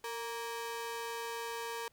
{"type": "ring-modulated tone", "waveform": "sawtooth", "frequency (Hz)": 698.5, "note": "F5", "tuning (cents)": 0, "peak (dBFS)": -31, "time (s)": [0.04, 1.88], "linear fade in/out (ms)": 2, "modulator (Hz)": 238, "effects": ["pink hiss -70 dBFS RMS until 1.92 s"]}